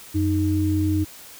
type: tone pair together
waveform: sine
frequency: 92.16 / 310 Hz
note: F#2 / D#4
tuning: -6 / -6 cents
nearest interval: octave + major sixth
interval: 2100 cents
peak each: -21 dBFS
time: 0.14-1.05 s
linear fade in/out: 20 ms
effects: white hiss -43 dBFS RMS until 1.39 s